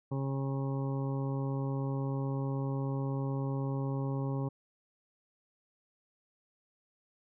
harmonic tone, 136.2 Hz, C#3, 30 cents flat, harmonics 1 / 2 / 3 / 4 / 6 / 7 / 8, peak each -32 / -38 / -42 / -44 / -48 / -49 / -50 dBFS, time 0.11-4.49 s, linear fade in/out 10 ms, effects none

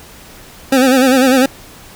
25% pulse tone with vibrato, 260.6 Hz, C4, 7 cents flat, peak -4 dBFS, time 0.72-1.46 s, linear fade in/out 5 ms, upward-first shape sine, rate 10 Hz, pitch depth 80 cents each way, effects pink hiss -38 dBFS RMS until 1.95 s

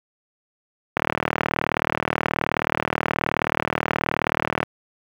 click train, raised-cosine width 0.5 ms, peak -3 dBFS, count 143, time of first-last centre 0.97-4.63 s, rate 38.8 Hz, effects high-pass 100 Hz 12 dB/octave + 7-bit

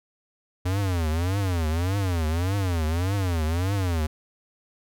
square tone with vibrato, 88.3 Hz, F2, 20 cents sharp, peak -23 dBFS, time 0.65-4.07 s, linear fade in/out 10 ms, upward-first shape triangle, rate 1.7 Hz, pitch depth 260 cents each way, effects none

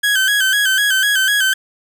30% pulse tone with vibrato, 1600 Hz, G6, 35 cents sharp, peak -10 dBFS, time 0.03-1.54 s, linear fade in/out 10 ms, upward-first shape square, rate 4 Hz, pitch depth 66 cents each way, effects none

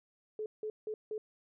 sine tone bursts, 430 Hz, A4, 40 cents flat, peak -35 dBFS, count 4, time 0.39-1.18 s, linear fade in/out 2 ms, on 70 ms, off 170 ms, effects none

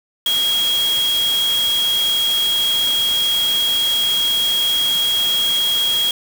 sine tone in noise, 3283 Hz, G#7, 21 cents flat, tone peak -15 dBFS, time 0.26-6.11 s, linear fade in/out 2 ms, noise white, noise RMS -26 dBFS, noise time 0.26-6.11 s, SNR +8 dB, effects none

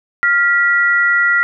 sine tone pair together, 1400 / 1944.9 Hz, F6 / B6, +4 / -27 cents, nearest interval tritone, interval 569 cents, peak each -13 dBFS, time 0.23-1.43 s, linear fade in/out 0 ms, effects none

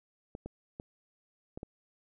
clicks, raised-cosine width 2 ms, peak -27 dBFS, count 5, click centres 0.351 / 0.46 / 0.799 / 1.575 / 1.631 s, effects none

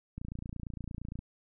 click train, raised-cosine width 5 ms, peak -27 dBFS, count 30, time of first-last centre 0.18-1.19 s, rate 28.7 Hz, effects none

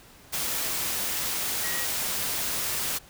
sine tone in noise, 1901 Hz, A#6, 33 cents sharp, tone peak -34 dBFS, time 1.63-1.86 s, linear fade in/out 20 ms, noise white, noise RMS -29 dBFS, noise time 0.32-2.99 s, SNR -8 dB, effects pink hiss -52 dBFS RMS until 3.09 s

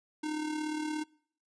square tone with amplitude modulation, 306.3 Hz, D#4, 27 cents flat, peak -31 dBFS, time 0.23-1.04 s, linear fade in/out 10 ms, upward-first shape sine, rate 37.1 Hz, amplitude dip 50%, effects noise-tail reverb RT60 0.6 s tail -25 dB re dry + resampled to 22050 Hz

